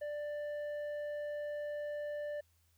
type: tone with low-pass filter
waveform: square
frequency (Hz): 590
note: D5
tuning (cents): +8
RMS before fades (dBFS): -40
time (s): 0.01-2.41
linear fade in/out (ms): 10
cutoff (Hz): 1300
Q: 1.3
effects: added 83 Hz sine -70 dBFS peak until 2.77 s + white hiss -75 dBFS RMS until 2.77 s